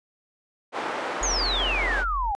white band-pass noise, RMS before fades -30 dBFS, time 0.72-2.05 s, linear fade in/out 50 ms, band 350 to 1200 Hz, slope 12 dB/octave
sine tone, 44 Hz, F1, 14 cents sharp, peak -28 dBFS, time 1.21-2.32 s, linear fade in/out 10 ms
sine exponential sweep, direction down, 6780 to 784 Hz, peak -24 dBFS, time 1.23-2.35 s, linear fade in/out 0 ms
effects resampled to 22050 Hz

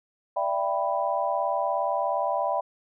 sine chord, E minor seventh, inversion third, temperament equal with one note detuned, 587.3 / 666.9 / 784 / 987.8 Hz, D5 / E5 / G5 / B5, 0 / +20 / 0 / 0 cents, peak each -29 dBFS, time 0.36-2.61 s, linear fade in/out 10 ms, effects none

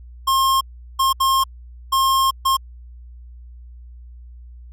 square tone bursts at uneven times, 1069 Hz, C6, 37 cents sharp, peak -15 dBFS, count 5, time 0.27-0.61 / 0.99-1.13 / 1.2-1.44 / 1.92-2.31 / 2.45-2.57 s, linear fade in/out 10 ms, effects added 60 Hz sine -37 dBFS peak until 4.72 s + AAC 64 kbps

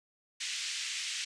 pink band-pass noise, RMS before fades -37 dBFS, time 0.4-1.25 s, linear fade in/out 10 ms, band 2200 to 7700 Hz, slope 24 dB/octave, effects resampled to 22050 Hz

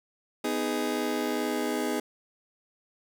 30% pulse chord, G# minor, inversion first, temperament just, 249.2 / 311.5 / 415.3 Hz, B3 / D#4 / G#4, +16 / +2 / 0 cents, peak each -29 dBFS, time 0.44-2 s, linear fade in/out 5 ms, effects 10-bit

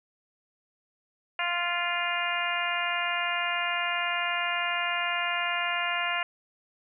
harmonic tone with a mistuned harmonic, 348.2 Hz, F4, 5 cents flat, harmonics 2 / 3 / 4 / 5 / 6 / 7 / 8, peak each -34 / -34 / -34 / -34 / -34 / -34 / -34 dBFS, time 1.39-6.23 s, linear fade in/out 2 ms, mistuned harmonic 8, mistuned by +16 cents, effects none

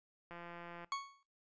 click train, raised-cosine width 0.5 ms, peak -35 dBFS, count 93, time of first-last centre 0.31-0.845 s, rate 172 Hz
40% pulse tone with exponential decay, 1108.7 Hz, C#6, in tune, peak -33 dBFS, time 0.92-1.23 s, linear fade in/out 1 ms, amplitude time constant 66 ms
effects noise-tail reverb RT60 0.3 s tail -21 dB re dry + resampled to 16000 Hz

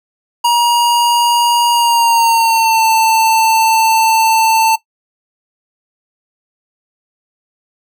square tone with pitch glide, 950 to 891.5 Hz, A#5 to A5, +33 to +22 cents, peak -9 dBFS, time 0.44-4.76 s, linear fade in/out 10 ms, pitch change -111 cents, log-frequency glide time 1.71-2.86 s, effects noise-tail reverb RT60 0.1 s tail -17 dB re dry

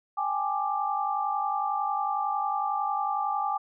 sine tone cluster, 793 / 844 / 1181 Hz, G5 / G#5 / D6, +20 / +28 / +9 cents, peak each -30 dBFS, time 0.17-3.58 s, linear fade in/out 10 ms, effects none

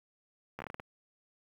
slowing click train, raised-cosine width 0.5 ms, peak -25 dBFS, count 8, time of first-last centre 0.59-0.798 s, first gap 13 ms, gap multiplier 1.27, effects high-pass 60 Hz 12 dB/octave + 9-bit

